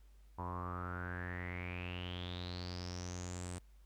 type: tone with low-pass filter sweep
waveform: sawtooth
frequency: 89.2 Hz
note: F2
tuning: 37 cents sharp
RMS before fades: -43 dBFS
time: 0.38-3.59 s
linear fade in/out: 10 ms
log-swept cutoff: 960 to 8600 Hz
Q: 9.3
effects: added 50 Hz sine -58 dBFS peak until 3.85 s + pink hiss -75 dBFS RMS until 3.85 s